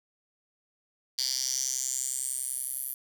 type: tone with high-pass filter sweep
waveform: 10% pulse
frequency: 130.81 Hz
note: C3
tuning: in tune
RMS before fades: -32 dBFS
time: 1.18-2.94 s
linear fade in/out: 5 ms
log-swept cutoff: 4700 to 12000 Hz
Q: 5.6
effects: none